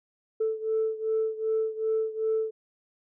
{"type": "beating tone pair", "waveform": "sine", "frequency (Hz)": [440, 442.6], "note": ["A4", "A4"], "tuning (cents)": [0, 10], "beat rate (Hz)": 2.6, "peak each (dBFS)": [-26, -29], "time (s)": [0.4, 2.51], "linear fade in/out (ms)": 10, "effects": ["tanh soft clip ceiling -19 dBFS"]}